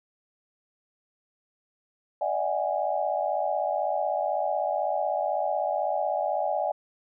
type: tone cluster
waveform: sine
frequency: 587 / 643 / 741 / 823 Hz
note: D5 / E5 / F#5 / G#5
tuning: -1 / -43 / +2 / -16 cents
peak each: -30 dBFS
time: 2.21-6.72 s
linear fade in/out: 5 ms
effects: none